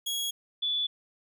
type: tone pair in turn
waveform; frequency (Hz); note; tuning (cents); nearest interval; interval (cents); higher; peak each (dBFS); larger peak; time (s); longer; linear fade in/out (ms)
sawtooth / sine; 3322 / 3455; G#7 / A7; 0 / -32; minor second; 68; second; -26 / -26; neither; 0.06-0.31 / 0.62-0.87; neither; 10
effects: none